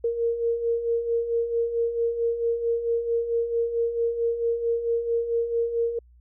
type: beating tone pair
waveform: sine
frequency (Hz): 462.3 / 466.8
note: A#4 / A#4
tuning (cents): -14 / +2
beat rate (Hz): 4.5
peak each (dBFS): -30 / -23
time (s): 0.04-5.99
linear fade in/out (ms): 5
effects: added 60 Hz sine -51 dBFS peak until 6.2 s